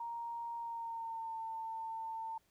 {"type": "tone with pitch glide", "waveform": "sine", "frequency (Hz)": [934, 898], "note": ["A#5", "A5"], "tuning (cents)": [3, 35], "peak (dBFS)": -39, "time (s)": [0, 2.38], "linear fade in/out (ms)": 5, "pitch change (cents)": -68, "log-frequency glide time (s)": [0.58, 1.34], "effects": ["pink hiss -74 dBFS RMS until 2.5 s"]}